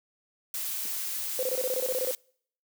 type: noise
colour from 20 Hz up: blue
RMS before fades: -33 dBFS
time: 0.54-2.15 s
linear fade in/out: 2 ms
type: noise with exponential decay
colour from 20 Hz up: brown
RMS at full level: -40 dBFS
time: 0.85-0.93 s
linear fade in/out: 2 ms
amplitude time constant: 17 ms
type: tone bursts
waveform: sine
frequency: 512 Hz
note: C5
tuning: 38 cents flat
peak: -26 dBFS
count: 12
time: 1.39-2.11 s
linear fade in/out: 0 ms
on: 38 ms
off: 24 ms
effects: noise-tail reverb RT60 0.6 s tail -26 dB re dry + high-pass 300 Hz 12 dB/octave